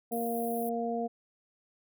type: harmonic tone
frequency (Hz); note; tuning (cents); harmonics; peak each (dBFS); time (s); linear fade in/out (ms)
233.1; A#3; 0; 1 / 2 / 3; -34 / -34 / -34; 0.11-1.08; 20
type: high-pass noise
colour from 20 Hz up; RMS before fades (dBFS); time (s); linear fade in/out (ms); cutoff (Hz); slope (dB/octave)
white; -43; 0.12-0.69; 0; 9500; 96
effects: none